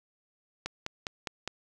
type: click train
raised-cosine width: 0.2 ms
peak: -16 dBFS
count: 5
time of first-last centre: 0.66-1.476 s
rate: 4.9 Hz
effects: none